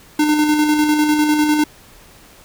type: tone with tremolo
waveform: square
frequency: 301.6 Hz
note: D4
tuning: 46 cents sharp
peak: -12 dBFS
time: 0.19-1.64 s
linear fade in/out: 5 ms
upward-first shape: square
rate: 10 Hz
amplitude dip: 35%
effects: pink hiss -45 dBFS RMS until 2.44 s